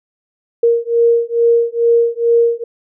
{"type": "beating tone pair", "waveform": "sine", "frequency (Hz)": [466.2, 468.5], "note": ["A#4", "A#4"], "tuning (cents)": [0, 9], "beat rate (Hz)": 2.3, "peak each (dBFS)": -13, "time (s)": [0.63, 2.64], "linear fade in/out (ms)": 5, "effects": []}